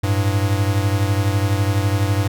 square beating tone pair, 98 / 110 Hz, G2 / A2, 0 / 0 cents, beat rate 12 Hz, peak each -18 / -22 dBFS, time 0.03-2.28 s, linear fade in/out 10 ms, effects none

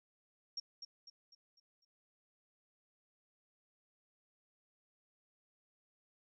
sine tone with echo, 5560 Hz, F8, 9 cents flat, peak -38 dBFS, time 0.57-0.6 s, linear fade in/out 5 ms, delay 250 ms, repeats 5, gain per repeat -7 dB, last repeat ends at 1.85 s, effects none

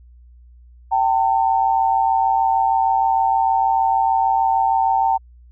sine tone pair together, 775 / 901.5 Hz, G5 / A5, -20 / +42 cents, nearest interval minor third, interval 262 cents, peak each -17 dBFS, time 0.91-5.18 s, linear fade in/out 20 ms, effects added 60 Hz sine -43 dBFS peak until 5.51 s

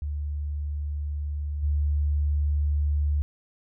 sine tone with level steps, 73.42 Hz, D2, in tune, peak -27 / -21 dBFS, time 0.02-3.22 s, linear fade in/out 0 ms, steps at 1.62 s, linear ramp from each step 20 ms, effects none

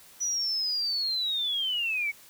sine linear sweep, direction down, 5920 to 2217 Hz, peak -26 dBFS, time 0.2-2.12 s, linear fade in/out 20 ms, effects white hiss -53 dBFS RMS until 2.29 s

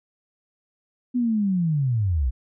sine linear sweep, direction down, 252.6 to 56.1 Hz, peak -19 dBFS, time 1.14-2.31 s, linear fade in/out 20 ms, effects none

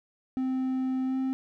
triangle tone with pitch glide, 260 to 263 Hz, C4 to C4, -11 to +9 cents, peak -24 dBFS, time 0.37-1.33 s, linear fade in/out 0 ms, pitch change +20 cents, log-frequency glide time 1.05-1.17 s, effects none

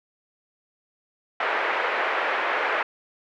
white band-pass noise, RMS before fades -25 dBFS, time 1.4-2.83 s, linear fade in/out 5 ms, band 420 to 2100 Hz, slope 24 dB/octave, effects none

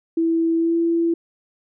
sine tone with pitch glide, 329.6 to 335.2 Hz, E4 to E4, 0 to +29 cents, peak -16 dBFS, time 0.17-1.14 s, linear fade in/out 5 ms, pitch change +29 cents, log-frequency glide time 0.57-0.76 s, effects none

